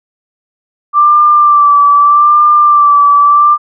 sine tone with vibrato, 1174.7 Hz, D6, in tune, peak -3 dBFS, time 0.93-3.58 s, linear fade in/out 50 ms, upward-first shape sine, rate 0.81 Hz, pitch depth 33 cents each way, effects none

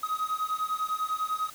triangle beating tone pair, 1257 / 1267 Hz, D#6 / D#6, +17 / +31 cents, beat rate 10 Hz, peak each -29 / -29 dBFS, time 0.03-1.5 s, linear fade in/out 5 ms, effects white hiss -48 dBFS RMS until 1.54 s

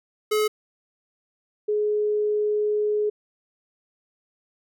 square / sine tone pair in turn, 426.7 / 420.6 Hz, G#4 / G#4, +47 / +22 cents, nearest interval unison, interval 25 cents, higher first, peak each -20 dBFS, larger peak neither, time 0.31-0.48 / 1.68-3.1 s, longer second, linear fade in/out 10 ms, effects none

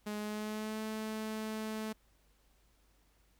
sawtooth tone with pitch glide, 209.8 to 217.7 Hz, G#3 to A3, +18 to -18 cents, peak -33 dBFS, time 0.06-1.93 s, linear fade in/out 10 ms, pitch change +64 cents, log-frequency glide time 0.17-0.8 s, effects added 50 Hz sine -68 dBFS peak until 3.39 s + pink hiss -72 dBFS RMS until 3.39 s

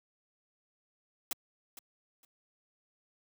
white noise with echo, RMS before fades -34 dBFS, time 1.31-1.33 s, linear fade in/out 2 ms, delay 460 ms, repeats 2, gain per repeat -14 dB, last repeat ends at 2.25 s, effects high-pass 150 Hz 12 dB/octave

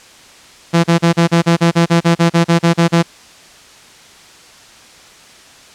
sawtooth tone bursts, 168.7 Hz, E3, 40 cents sharp, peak -4 dBFS, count 16, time 0.73-3.03 s, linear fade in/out 20 ms, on 110 ms, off 36 ms, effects white hiss -41 dBFS RMS until 5.74 s + low-pass 7000 Hz 12 dB/octave

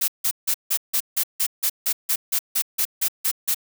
blue noise bursts, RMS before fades -21 dBFS, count 16, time 0.01-3.546 s, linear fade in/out 10 ms, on 71 ms, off 160 ms, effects none

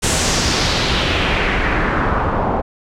pink noise with low-pass filter sweep, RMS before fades -17 dBFS, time 0.02-2.62 s, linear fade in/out 20 ms, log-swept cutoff 8500 to 830 Hz, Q 2, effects none

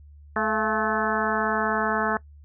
harmonic tone with a mistuned harmonic, 216.2 Hz, A3, 30 cents flat, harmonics 1 / 2 / 3 / 4 / 5 / 6 / 7 / 8, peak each -30 / -30 / -30 / -30 / -30 / -30 / -30 / -30 dBFS, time 0.36-2.17 s, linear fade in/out 2 ms, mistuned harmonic 3, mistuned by +63 cents, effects noise-tail reverb RT60 0.1 s tail -20 dB re dry + added 73 Hz sine -45 dBFS peak until 2.44 s

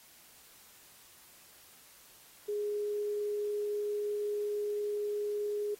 sine tone, 415.3 Hz, G#4, in tune, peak -31 dBFS, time 2.48-5.75 s, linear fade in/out 10 ms, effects white hiss -58 dBFS RMS until 5.79 s + AAC 48 kbps

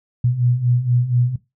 sine beating tone pair, 119.9 / 124.1 Hz, A#2 / B2, +49 / +9 cents, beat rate 4.2 Hz, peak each -21 / -16 dBFS, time 0.24-1.36 s, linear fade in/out 5 ms, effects noise-tail reverb RT60 0.2 s tail -17 dB re dry

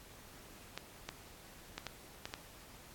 clicks, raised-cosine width 0.2 ms, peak -22 dBFS, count 6, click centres 0.776 / 1.09 / 1.78 / 1.867 / 2.255 / 2.339 s, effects pink hiss -56 dBFS RMS until 2.94 s + AAC 64 kbps

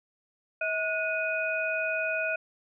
sine tone cluster, 641 / 1456 / 2492 Hz, E5 / F#6 / D#7, -49 / -28 / +2 cents, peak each -31 dBFS, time 0.61-2.36 s, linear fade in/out 5 ms, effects none

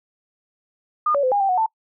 sine tone with pitch steps, 1217 / 566 / 512 / 813 / 782 / 734 / 887 Hz, D#6 / C#5 / C5 / G#5 / G5 / F#5 / A5, -39 / +36 / -38 / -37 / -4 / -14 / +14 cents, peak -16 dBFS, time 1.06-1.662 s, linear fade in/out 5 ms, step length 86 ms, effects noise-tail reverb RT60 0.1 s tail -25 dB re dry

